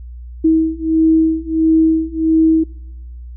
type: beating tone pair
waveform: sine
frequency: 320 / 321.5 Hz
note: D#4 / E4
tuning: +49 / -43 cents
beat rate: 1.5 Hz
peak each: -14 / -13 dBFS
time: 0.44-2.64 s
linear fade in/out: 10 ms
effects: noise-tail reverb RT60 0.9 s tail -23 dB re dry + added 60 Hz sine -29 dBFS peak until 3.36 s